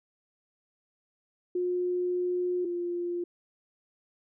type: tone pair in turn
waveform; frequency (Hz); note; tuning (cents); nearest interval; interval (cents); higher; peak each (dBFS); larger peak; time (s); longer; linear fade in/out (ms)
sine; 358.6 / 349.4; F4 / F4; +46 / +1; unison; 45; first; -26 / -29; first; 1.55-2.65 / 2.65-3.24; first; 5
effects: none